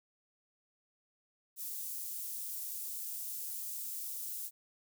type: high-pass noise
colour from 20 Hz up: white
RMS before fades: -41 dBFS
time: 1.56-4.51 s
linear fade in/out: 50 ms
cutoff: 8900 Hz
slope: 12 dB/octave
effects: none